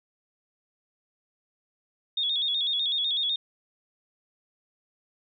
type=tone with vibrato; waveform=sine; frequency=3520 Hz; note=A7; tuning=in tune; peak=-24 dBFS; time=2.17-3.36 s; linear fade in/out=5 ms; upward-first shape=square; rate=8 Hz; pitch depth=74 cents each way; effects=none